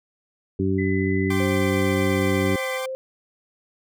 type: harmonic tone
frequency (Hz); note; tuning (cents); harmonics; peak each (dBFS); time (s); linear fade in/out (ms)
95.6; G2; -43; 1 / 2 / 3 / 4; -25 / -25 / -25 / -25; 0.59-2.56; 5
type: tone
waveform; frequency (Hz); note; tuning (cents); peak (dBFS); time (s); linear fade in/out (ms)
sine; 2009; B6; +29; -30; 0.78-2.78; 10
type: chord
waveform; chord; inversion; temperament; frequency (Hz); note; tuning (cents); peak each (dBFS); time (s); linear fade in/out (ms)
20% pulse; G suspended fourth; none; equal with one note detuned; 780.4 / 1046.5 / 1174.7; G5 / C6 / D6; -8 / 0 / 0; -29; 1.3-2.86; 5
type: tone with vibrato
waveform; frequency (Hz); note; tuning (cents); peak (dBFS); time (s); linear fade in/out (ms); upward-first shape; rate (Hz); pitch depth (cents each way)
sine; 523.3; C5; 0; -27; 1.4-2.95; 0; sine; 2; 15
effects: none